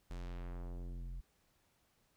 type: tone with low-pass filter sweep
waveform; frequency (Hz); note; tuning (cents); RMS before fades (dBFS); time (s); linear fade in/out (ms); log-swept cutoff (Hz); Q
square; 43.93; F1; +11; -44; 0.1-1.21; 10; 9800 to 93; 0.82
effects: pink hiss -75 dBFS RMS until 2.16 s